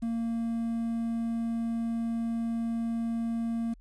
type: tone with quantisation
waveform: triangle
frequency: 230 Hz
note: A#3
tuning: 23 cents flat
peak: -26 dBFS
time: 0.02-3.74 s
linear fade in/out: 10 ms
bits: 9
effects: added 41 Hz sine -51 dBFS peak until 3.8 s + resampled to 24000 Hz